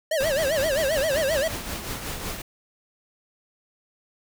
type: tone with vibrato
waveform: square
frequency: 587.3 Hz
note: D5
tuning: in tune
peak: -22 dBFS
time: 0.11-1.48 s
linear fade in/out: 5 ms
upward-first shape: sine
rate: 7.6 Hz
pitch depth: 190 cents each way
type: noise with tremolo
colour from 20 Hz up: pink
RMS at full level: -30 dBFS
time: 0.2-2.42 s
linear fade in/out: 5 ms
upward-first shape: triangle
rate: 5.4 Hz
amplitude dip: 55%
effects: none